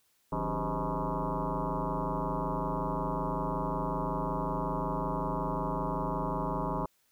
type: tone with frequency modulation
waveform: sine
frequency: 404.7 Hz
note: G#4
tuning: 45 cents flat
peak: -29 dBFS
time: 0.32-6.86 s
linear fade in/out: 5 ms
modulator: 112 Hz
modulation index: 6.3
effects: white hiss -71 dBFS RMS until 7.11 s